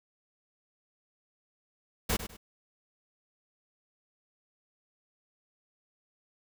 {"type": "noise with echo", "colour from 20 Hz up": "pink", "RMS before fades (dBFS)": -28, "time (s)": [2.09, 2.17], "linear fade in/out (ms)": 10, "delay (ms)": 100, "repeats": 2, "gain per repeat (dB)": -11, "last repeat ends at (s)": 2.37, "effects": []}